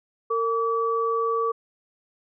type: tone pair together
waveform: sine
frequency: 456.7 / 1148.2 Hz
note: A#4 / D6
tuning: -36 / -39 cents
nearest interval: octave + major third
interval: 1597 cents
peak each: -24 dBFS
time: 0.3-1.52 s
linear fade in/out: 10 ms
effects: none